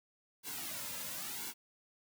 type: noise with flanger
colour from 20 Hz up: white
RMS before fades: -42 dBFS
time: 0.43-1.54 s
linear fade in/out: 50 ms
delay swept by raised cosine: 1.6 to 2.7 ms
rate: 0.97 Hz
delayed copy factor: -0.75
effects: none